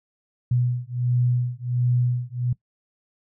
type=beating tone pair; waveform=sine; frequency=122.4 / 123.8 Hz; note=B2 / B2; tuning=-15 / +5 cents; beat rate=1.4 Hz; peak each=-23 dBFS; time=0.51-2.53 s; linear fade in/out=5 ms; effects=noise-tail reverb RT60 0.1 s tail -20 dB re dry